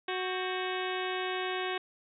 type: harmonic tone with a mistuned harmonic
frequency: 370 Hz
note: F#4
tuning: in tune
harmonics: 1 / 2 / 3 / 4 / 5 / 6 / 7 / 8 / 9 / 10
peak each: -35 / -38 / -40 / -41 / -42 / -43 / -43 / -44 / -45 / -45 dBFS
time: 0.08-1.78 s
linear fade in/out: 5 ms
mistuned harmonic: 4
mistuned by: +110 cents
effects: none